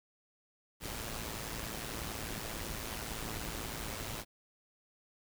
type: noise with amplitude modulation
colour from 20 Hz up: pink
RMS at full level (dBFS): -38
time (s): 0.8-4.25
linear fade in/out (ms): 50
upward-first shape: sine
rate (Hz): 111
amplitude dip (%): 60
effects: none